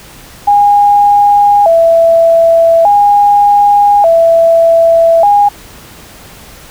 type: tone with vibrato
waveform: sine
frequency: 737 Hz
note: F#5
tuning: 7 cents flat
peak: -3 dBFS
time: 0.47-5.49 s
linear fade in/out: 10 ms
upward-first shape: square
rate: 0.42 Hz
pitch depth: 180 cents each way
effects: pink hiss -34 dBFS RMS until 6.7 s